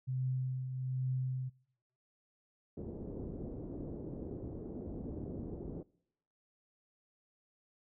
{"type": "tone with tremolo", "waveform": "sine", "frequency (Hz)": 129.2, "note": "C3", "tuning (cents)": -21, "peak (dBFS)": -31, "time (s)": [0.07, 1.5], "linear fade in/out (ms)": 20, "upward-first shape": "triangle", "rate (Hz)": 1.2, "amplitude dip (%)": 55}
{"type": "low-pass noise", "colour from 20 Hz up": "white", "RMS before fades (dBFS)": -43, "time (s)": [2.77, 5.83], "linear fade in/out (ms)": 5, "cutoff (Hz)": 410, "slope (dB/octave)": 24}
{"effects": ["noise-tail reverb RT60 0.8 s tail -25 dB re dry"]}